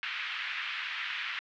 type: band-pass noise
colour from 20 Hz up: white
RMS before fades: -36 dBFS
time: 0.03-1.39 s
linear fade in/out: 0 ms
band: 1400 to 3000 Hz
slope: 24 dB/octave
effects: low-pass 5000 Hz 12 dB/octave